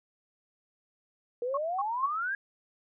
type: exponential sweep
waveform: sine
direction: up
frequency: 470 to 1661.2 Hz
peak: -29 dBFS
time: 1.42-2.35 s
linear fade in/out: 2 ms
type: tone bursts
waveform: sine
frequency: 1095 Hz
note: C#6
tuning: 22 cents flat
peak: -28 dBFS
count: 3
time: 1.54-2.062 s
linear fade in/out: 5 ms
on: 34 ms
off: 210 ms
effects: none